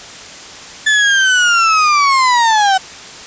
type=linear sweep; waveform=35% pulse; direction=down; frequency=1746 to 748 Hz; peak=-7 dBFS; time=0.86-2.78 s; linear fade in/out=10 ms; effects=white hiss -32 dBFS RMS until 3.26 s + resampled to 16000 Hz